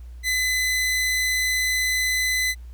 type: tone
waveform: sawtooth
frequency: 2016 Hz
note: B6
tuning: 35 cents sharp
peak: -17 dBFS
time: 0.23-2.55 s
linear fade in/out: 50 ms
effects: added 60 Hz sine -36 dBFS peak until 2.73 s + pink hiss -61 dBFS RMS until 2.73 s